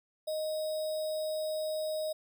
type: tone with sample-and-hold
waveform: sine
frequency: 622.3 Hz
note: D#5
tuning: in tune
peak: -31 dBFS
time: 0.27-2.13 s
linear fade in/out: 10 ms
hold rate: 4410 Hz
effects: none